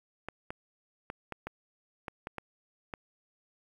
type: clicks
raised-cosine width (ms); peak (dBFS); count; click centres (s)
0.5; -22; 9; 0.286 / 0.505 / 1.101 / 1.323 / 1.47 / 2.082 / 2.271 / 2.383 / 2.938
effects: 9-bit